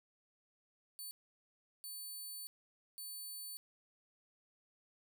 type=tone bursts at uneven times; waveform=10% pulse; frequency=4500 Hz; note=C#8; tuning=25 cents sharp; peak=-38 dBFS; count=3; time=0.99-1.11 / 1.84-2.47 / 2.98-3.57 s; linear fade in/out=0 ms; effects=13-bit